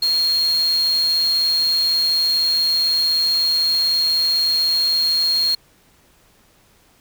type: tone in noise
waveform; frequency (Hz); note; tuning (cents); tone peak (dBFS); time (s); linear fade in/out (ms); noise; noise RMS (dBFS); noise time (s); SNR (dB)
sine; 4254; C8; +28; -15; 0.02-5.55; 5; white; -33; 0.02-5.55; +15
effects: pink hiss -55 dBFS RMS until 7 s